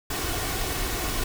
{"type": "noise with comb filter", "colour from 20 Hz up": "pink", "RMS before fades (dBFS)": -28, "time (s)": [0.1, 1.24], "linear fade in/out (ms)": 5, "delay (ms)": 2.7, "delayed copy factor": 0.5, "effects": []}